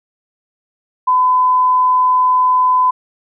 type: tone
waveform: sine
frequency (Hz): 1010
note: B5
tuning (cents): +39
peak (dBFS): -9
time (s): 1.07-2.91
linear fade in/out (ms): 10
effects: none